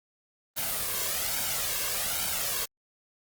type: noise with flanger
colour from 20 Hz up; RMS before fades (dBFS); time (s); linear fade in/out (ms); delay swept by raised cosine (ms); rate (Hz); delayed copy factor
white; -30; 0.56-2.66; 20; 1.3 to 1.86; 1.2; +0.6
effects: Opus 24 kbps

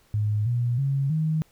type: tone with pitch steps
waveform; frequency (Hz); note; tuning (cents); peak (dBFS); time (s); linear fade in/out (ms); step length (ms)
sine; 105.5 / 120.49 / 137.61 / 157.16; G#2 / B2 / C#3 / D#3; +28 / -42 / -12 / +18; -21; 0.14-1.42; 0; 320
effects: pink hiss -61 dBFS RMS until 1.51 s

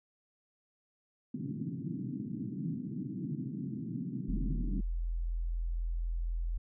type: band-pass noise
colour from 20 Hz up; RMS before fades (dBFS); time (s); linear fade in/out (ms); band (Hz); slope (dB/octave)
pink; -38; 1.34-4.81; 5; 130 to 300; 48
type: tone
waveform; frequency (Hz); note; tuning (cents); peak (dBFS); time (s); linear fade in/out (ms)
sine; 42.04; E1; +35; -31; 4.28-6.58; 10
effects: none

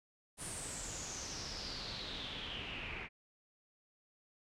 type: noise with low-pass filter sweep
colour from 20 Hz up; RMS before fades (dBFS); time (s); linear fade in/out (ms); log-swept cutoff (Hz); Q
pink; -44; 0.37-3.09; 50; 9600 to 2300; 6.5
effects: none

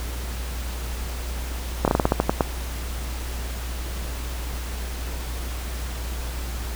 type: slowing click train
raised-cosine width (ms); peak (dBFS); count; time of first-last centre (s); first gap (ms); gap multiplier
1; -3; 10; 1.85-2.408; 28; 1.19
effects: added 60 Hz sine -28 dBFS peak until 6.75 s + pink hiss -36 dBFS RMS until 6.75 s

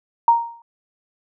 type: tone with exponential decay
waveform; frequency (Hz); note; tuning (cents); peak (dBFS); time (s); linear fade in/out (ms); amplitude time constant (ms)
sine; 932.3; A#5; 0; -7; 0.28-0.62; 2; 72
effects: none

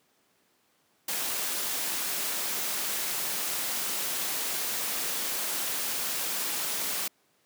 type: noise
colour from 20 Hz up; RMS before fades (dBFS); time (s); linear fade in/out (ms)
white; -31; 1.08-7.08; 5
effects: pink hiss -68 dBFS RMS until 7.45 s + high-pass 200 Hz 12 dB/octave

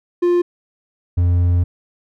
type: tone pair in turn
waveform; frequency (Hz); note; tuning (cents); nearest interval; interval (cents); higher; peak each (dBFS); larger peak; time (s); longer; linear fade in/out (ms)
triangle; 351.2 / 87.8; F4 / F2; +10 / +10; 2 octaves; 2400; first; -10; neither; 0.22-0.42 / 1.17-1.64; second; 10
effects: none

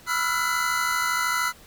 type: tone cluster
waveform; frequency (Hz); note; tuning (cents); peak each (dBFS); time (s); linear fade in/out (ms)
square; 985 / 1314 / 1367 / 1448 / 2015; B5 / E6 / F6 / F#6 / B6; -5 / -6 / -37 / -38 / +34; -32 / -30 / -29 / -30 / -29; 0.06-1.53; 50
effects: pink hiss -50 dBFS RMS until 1.66 s

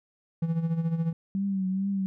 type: tone with tremolo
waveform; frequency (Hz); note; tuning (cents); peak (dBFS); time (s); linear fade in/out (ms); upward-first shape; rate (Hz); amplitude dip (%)
triangle; 164.81; E3; 0; -20; 0.42-1.13; 5; sine; 14; 65
type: tone with vibrato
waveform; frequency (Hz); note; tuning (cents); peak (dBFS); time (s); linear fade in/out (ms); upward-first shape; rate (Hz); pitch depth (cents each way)
sine; 192.5; G3; -31; -25; 1.35-2.06; 0; triangle; 2.3; 63
effects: none

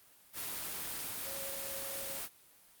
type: tone in noise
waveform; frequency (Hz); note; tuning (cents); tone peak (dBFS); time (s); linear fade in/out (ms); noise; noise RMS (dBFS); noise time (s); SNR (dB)
sine; 547; C#5; -23; -46; 1.23-2.21; 50; white; -40; 0.33-2.29; -9
effects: white hiss -62 dBFS RMS until 2.8 s + Opus 32 kbps

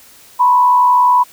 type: tone with frequency modulation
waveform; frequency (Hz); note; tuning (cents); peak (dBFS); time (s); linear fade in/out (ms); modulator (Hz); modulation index
sine; 987.8; B5; 0; -7; 0.39-1.24; 20; 71.2; 0.49
effects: white hiss -43 dBFS RMS until 1.32 s

